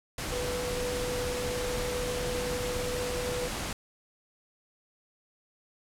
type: tone in noise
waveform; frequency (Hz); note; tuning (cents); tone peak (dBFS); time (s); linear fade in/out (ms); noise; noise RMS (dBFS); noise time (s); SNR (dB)
sine; 493.9; B4; 0; -32; 0.32-3.48; 2; pink; -34; 0.18-3.73; -1
effects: low-pass 11000 Hz 12 dB/octave